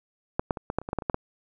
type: clicks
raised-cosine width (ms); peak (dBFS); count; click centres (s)
1; -9 / -10 / -20 / -15 / -10 / -28 / -20 / -13 / -12 / -22 / -10 / -12; 12; 0.395 / 0.508 / 0.572 / 0.701 / 0.786 / 0.816 / 0.889 / 0.931 / 0.987 / 1.022 / 1.098 / 1.144
effects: none